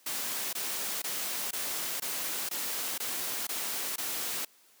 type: noise bursts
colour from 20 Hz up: white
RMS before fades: -34 dBFS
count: 9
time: 0.06-4.45 s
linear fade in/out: 5 ms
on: 470 ms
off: 20 ms
effects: white hiss -62 dBFS RMS until 4.8 s + high-pass 200 Hz 12 dB/octave